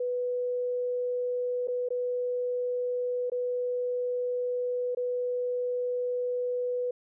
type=tone with dropouts; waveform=sine; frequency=493.9 Hz; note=B4; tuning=in tune; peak=-27 dBFS; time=0-6.91 s; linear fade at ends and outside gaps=5 ms; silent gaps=1.674-1.682 / 1.888-1.904 / 3.299-3.318 / 4.949-4.97 s; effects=none